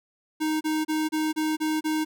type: tone bursts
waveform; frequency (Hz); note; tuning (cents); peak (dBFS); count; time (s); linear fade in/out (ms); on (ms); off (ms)
square; 311.1; D#4; 0; -24; 7; 0.4-2.05; 20; 210; 30
effects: none